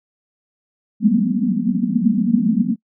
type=band-pass noise; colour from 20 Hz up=white; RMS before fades=-17 dBFS; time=1-2.76 s; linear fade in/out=50 ms; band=180 to 250 Hz; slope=96 dB/octave; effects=noise-tail reverb RT60 0.1 s tail -25 dB re dry

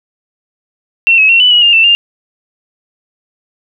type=tone with pitch steps; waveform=sine; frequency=2712 / 2567 / 2724 / 2983 / 2912 / 2813 / 2670 / 2802 Hz; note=E7 / E7 / F7 / F#7 / F#7 / F7 / E7 / F7; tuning=+49 / -47 / -44 / +13 / -28 / +12 / +22 / +5 cents; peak=-4 dBFS; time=1.07-1.95 s; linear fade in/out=0 ms; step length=110 ms; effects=none

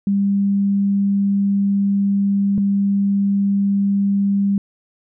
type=tone pair in turn; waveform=sine; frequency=199.1 / 199.1 Hz; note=G3 / G3; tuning=+27 / +27 cents; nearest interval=unison; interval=0 cents; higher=neither; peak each=-14 dBFS; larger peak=neither; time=0.07-2.58 / 2.58-4.58 s; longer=first; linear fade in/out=2 ms; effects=none

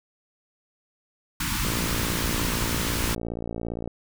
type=band-stop noise; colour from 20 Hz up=pink; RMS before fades=-27 dBFS; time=1.4-3.15 s; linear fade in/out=5 ms; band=330 to 870 Hz; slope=96 dB/octave
type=click train; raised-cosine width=2 ms; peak=-18 dBFS; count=129; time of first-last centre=1.65-3.876 s; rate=57.5 Hz
effects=none

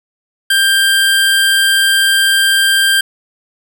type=tone; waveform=25% pulse; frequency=1584 Hz; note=G6; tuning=18 cents sharp; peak=-5 dBFS; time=0.5-3.01 s; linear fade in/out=5 ms; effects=none

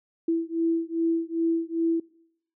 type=beating tone pair; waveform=sine; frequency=329.6 / 332.1 Hz; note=E4 / E4; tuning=0 / +13 cents; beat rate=2.5 Hz; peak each=-26 dBFS; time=0.28-2 s; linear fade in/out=5 ms; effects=noise-tail reverb RT60 0.8 s tail -24 dB re dry

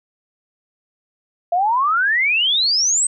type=exponential sweep; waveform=sine; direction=up; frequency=671 to 8380 Hz; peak=-14 dBFS; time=1.52-3.07 s; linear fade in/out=5 ms; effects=none

